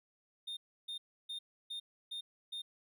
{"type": "tone bursts", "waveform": "triangle", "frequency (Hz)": 3649, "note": "A#7", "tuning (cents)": -38, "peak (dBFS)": -38, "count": 6, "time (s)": [0.47, 2.62], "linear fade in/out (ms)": 10, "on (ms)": 100, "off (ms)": 310, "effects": []}